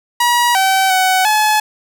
sawtooth tone with pitch steps, 961 / 767 / 750 / 855 Hz, B5 / G5 / F#5 / A5, -48 / -38 / +23 / -50 cents, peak -7 dBFS, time 0.2-1.6 s, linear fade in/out 5 ms, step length 350 ms, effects none

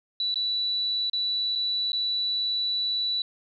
sine tone with dropouts, 3951 Hz, B7, in tune, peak -24 dBFS, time 0.2-3.22 s, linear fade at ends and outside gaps 2 ms, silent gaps 0.343-0.357 / 1.098-1.132 / 1.553-1.557 / 1.92-1.93 s, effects none

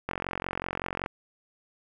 click train, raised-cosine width 0.5 ms, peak -15 dBFS, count 45, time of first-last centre 0.09-1.061 s, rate 45.3 Hz, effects 9-bit

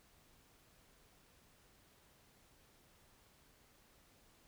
silence, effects pink hiss -68 dBFS RMS until 4.47 s

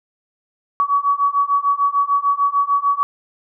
sine beating tone pair, 1129 / 1135.7 Hz, C#6 / C#6, +31 / +42 cents, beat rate 6.7 Hz, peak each -18 / -17 dBFS, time 0.8-3.03 s, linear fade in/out 0 ms, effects none

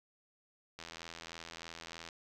click train, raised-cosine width 0.2 ms, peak -28 dBFS, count 109, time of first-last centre 0.79-2.088 s, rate 83.2 Hz, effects none

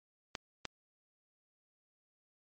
clicks, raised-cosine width 0.2 ms, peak -19 dBFS, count 2, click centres 0.352 / 0.653 s, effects MP3 32 kbps

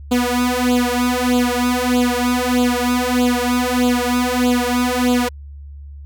sawtooth tone with flanger, 246.9 Hz, B3, in tune, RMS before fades -17 dBFS, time 0.11-5.29 s, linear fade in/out 10 ms, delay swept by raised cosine 0.26 to 3.26 ms, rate 1.6 Hz, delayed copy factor +1, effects added 71 Hz sine -32 dBFS peak until 6.05 s

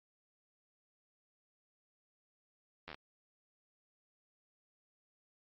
slowing click train, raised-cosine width 0.3 ms, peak -29 dBFS, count 6, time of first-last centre 2.88-2.945 s, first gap 11 ms, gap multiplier 1.08, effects MP3 32 kbps

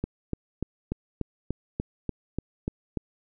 click train, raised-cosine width 3 ms, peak -15 dBFS, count 11, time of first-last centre 0.04-2.973 s, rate 3.41 Hz, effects none

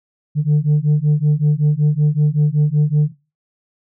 sine beating tone pair, 146.83 / 152.13 Hz, D3 / D#3, 0 / -39 cents, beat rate 5.3 Hz, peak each -13 dBFS, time 0.35-3.12 s, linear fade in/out 50 ms, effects noise-tail reverb RT60 0.3 s tail -20 dB re dry + tanh soft clip ceiling -9 dBFS

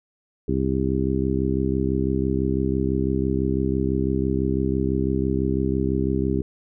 harmonic tone, 66 Hz, C2, 16 cents sharp, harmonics 1 / 2 / 3 / 4 / 5 / 6, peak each -27 / -27 / -27 / -27 / -27 / -27 dBFS, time 0.48-6.42 s, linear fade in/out 5 ms, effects none

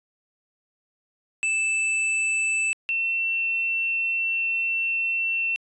square / sine tone pair in turn, 2637 / 2699 Hz, E7 / E7, 0 / +40 cents, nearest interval unison, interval 40 cents, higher second, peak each -22 dBFS, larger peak neither, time 1.43-2.73 / 2.89-5.56 s, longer second, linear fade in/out 0 ms, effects resampled to 22050 Hz

